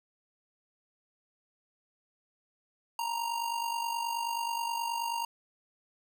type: tone with amplitude modulation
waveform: square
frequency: 932.3 Hz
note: A#5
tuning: in tune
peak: -29 dBFS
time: 2.99-5.25 s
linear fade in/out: 2 ms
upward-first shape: sine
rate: 49.4 Hz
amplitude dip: 60%
effects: none